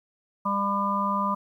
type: harmonic tone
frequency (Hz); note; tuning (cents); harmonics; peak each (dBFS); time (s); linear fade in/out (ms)
200; G3; +35; 1 / 3 / 5 / 6; -29 / -35 / -26 / -28; 0.45-1.35; 10
effects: 10-bit